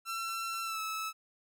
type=tone with pitch glide; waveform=sawtooth; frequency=1348 to 1303.6 Hz; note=E6 to E6; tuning=+38 to -20 cents; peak=-31 dBFS; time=0.05-1.13 s; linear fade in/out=50 ms; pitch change=-58 cents; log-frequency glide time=0.63-0.8 s; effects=none